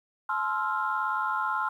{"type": "chord", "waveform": "sine", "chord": "F major seventh", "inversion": "first", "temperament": "equal with one note detuned", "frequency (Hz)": [857.9, 1046.5, 1318.5, 1396.9], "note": ["A5", "C6", "E6", "F6"], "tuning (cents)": [-44, 0, 0, 0], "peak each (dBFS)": [-32, -30, -33, -30], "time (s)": [0.29, 1.69], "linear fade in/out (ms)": 5, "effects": ["tanh soft clip ceiling -16 dBFS", "10-bit"]}